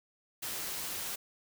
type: noise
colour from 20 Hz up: white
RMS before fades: -38 dBFS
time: 0.42-1.16 s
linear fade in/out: 10 ms
effects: none